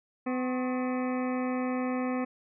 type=harmonic tone with a mistuned harmonic; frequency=253.4 Hz; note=B3; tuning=45 cents sharp; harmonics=1 / 2 / 3 / 4 / 5 / 7 / 8 / 9 / 10; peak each=-29 / -35 / -39 / -41 / -43 / -46 / -47 / -48 / -49 dBFS; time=0.26-2.25 s; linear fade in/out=10 ms; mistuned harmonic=4; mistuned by=+100 cents; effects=none